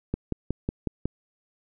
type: click train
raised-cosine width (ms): 3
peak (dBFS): -13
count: 6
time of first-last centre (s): 0.14-1.056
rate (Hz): 5.46
effects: none